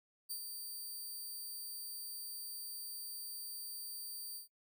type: tone with ADSR envelope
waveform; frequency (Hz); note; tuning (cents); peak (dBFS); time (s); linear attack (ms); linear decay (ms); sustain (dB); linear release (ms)
10% pulse; 4645; D8; -20; -32; 0.29-4.48; 20; 79; -5; 120
effects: noise-tail reverb RT60 0.1 s tail -20 dB re dry